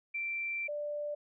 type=tone pair in turn; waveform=sine; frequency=2349 / 589.5 Hz; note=D7 / D5; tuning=0 / +6 cents; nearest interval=2 octaves; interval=2394 cents; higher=first; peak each=-33 / -34 dBFS; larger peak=first; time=0.14-0.68 / 0.68-1.15 s; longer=first; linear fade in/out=10 ms; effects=none